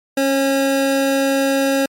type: tone pair together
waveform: square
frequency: 273.9 / 543 Hz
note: C#4 / C#5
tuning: -21 / -36 cents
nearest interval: octave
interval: 1185 cents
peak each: -18 dBFS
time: 0.17-1.86 s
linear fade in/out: 5 ms
effects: MP3 64 kbps